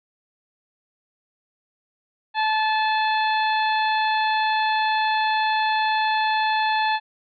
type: harmonic tone with a mistuned harmonic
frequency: 869 Hz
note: A5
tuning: 22 cents flat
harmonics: 1 / 2 / 3 / 4 / 5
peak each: -20 / -26 / -30 / -32 / -34 dBFS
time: 2.34-7 s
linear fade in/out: 50 ms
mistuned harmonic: 5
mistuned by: -56 cents
effects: none